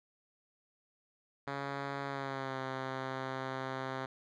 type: tone with pitch glide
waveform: 5% pulse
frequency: 139.5 to 132.05 Hz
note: C#3 to C3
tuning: +11 to +16 cents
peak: -25 dBFS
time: 1.47-4.06 s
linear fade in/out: 5 ms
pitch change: -95 cents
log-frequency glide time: 2.04-2.58 s
effects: low-pass 3000 Hz 12 dB/octave